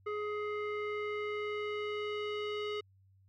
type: tone with low-pass filter sweep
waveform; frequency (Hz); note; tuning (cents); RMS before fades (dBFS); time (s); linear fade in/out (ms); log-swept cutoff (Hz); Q
square; 419.1; G#4; +16; -37; 0.06-2.81; 10; 1700 to 3200; 2.3
effects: added 96 Hz sine -62 dBFS peak until 3.28 s